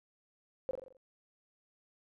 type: tone with echo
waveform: sine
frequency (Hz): 523.3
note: C5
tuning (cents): 0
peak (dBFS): -30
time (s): 0.69-0.71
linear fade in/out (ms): 0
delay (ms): 43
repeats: 6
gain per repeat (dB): -5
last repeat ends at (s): 0.968
effects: none